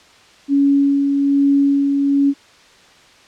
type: tone with tremolo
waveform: sine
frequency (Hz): 280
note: C#4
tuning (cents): +18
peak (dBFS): -10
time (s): 0.48-2.34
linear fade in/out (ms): 50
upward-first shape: sine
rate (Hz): 1.2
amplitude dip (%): 35
effects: white hiss -47 dBFS RMS until 3.27 s + low-pass 5000 Hz 12 dB/octave